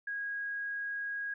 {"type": "tone", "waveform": "sine", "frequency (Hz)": 1644, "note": "G#6", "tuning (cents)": -18, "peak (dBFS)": -34, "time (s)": [0.07, 1.34], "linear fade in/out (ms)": 5, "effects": []}